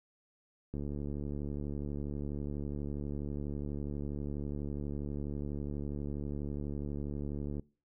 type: click train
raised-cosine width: 3 ms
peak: -26 dBFS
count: 496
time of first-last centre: 0.74-7.596 s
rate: 72.2 Hz
effects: noise-tail reverb RT60 0.4 s tail -24 dB re dry